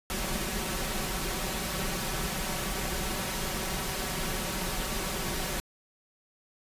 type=noise with comb filter; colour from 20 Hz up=pink; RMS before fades=-32 dBFS; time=0.1-5.6 s; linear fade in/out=0 ms; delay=5.3 ms; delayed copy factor=+0.6; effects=resampled to 32000 Hz